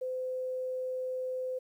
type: tone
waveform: sine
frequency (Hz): 512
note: C5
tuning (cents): -38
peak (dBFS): -32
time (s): 0.01-1.59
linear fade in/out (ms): 10
effects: 11-bit